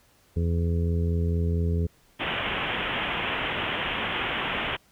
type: harmonic tone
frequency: 84.4 Hz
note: E2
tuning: 41 cents sharp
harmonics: 1 / 2 / 3 / 4 / 5 / 6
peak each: -23 / -29 / -37 / -43 / -34 / -44 dBFS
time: 0.36-1.87 s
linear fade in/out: 10 ms
type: low-pass noise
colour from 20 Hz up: white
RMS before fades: -29 dBFS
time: 2.19-4.77 s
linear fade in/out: 20 ms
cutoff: 3300 Hz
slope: 96 dB/octave
effects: pink hiss -61 dBFS RMS until 4.91 s